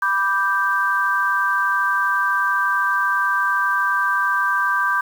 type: chord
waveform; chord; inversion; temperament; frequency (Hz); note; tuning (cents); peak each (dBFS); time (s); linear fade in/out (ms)
sine; G major; first; equal; 987.8 / 1174.7 / 1568; B5 / D6 / G6; 0 / 0 / 0; -24 / -21 / -19; 0.02-5.01; 5
effects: 7-bit